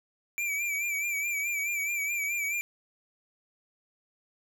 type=tone with vibrato; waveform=square; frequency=2330 Hz; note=D7; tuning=14 cents flat; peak=-29 dBFS; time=0.38-2.61 s; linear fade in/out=0 ms; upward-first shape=sine; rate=4.7 Hz; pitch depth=56 cents each way; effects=none